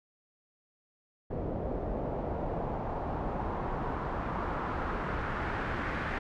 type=noise with low-pass filter sweep; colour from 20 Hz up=pink; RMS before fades=-34 dBFS; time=1.3-6.19 s; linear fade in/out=10 ms; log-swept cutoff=550 to 1800 Hz; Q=1.8; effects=none